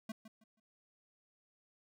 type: tone with echo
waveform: square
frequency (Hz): 220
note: A3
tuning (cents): 0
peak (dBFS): -40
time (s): 0.09-0.12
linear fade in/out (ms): 5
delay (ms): 160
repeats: 3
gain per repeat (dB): -12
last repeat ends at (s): 0.6
effects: none